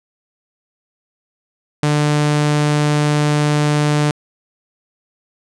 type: tone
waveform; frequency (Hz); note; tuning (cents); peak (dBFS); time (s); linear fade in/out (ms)
sawtooth; 148.6; D3; +21; -9; 1.83-4.11; 2
effects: resampled to 22050 Hz